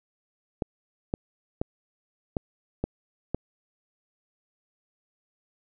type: clicks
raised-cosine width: 2 ms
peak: -13 dBFS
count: 6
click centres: 0.622 / 1.139 / 1.615 / 2.368 / 2.84 / 3.346 s
effects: none